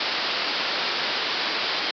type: low-pass noise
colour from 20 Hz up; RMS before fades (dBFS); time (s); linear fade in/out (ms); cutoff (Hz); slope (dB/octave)
white; -26; 0-1.91; 5; 5100; 96
effects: high-pass 300 Hz 12 dB/octave